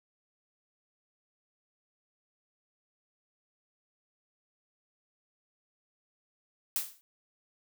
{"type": "noise with exponential decay", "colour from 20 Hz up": "blue", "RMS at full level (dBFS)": -28, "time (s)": [6.76, 7.01], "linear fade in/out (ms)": 0, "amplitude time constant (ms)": 53, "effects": []}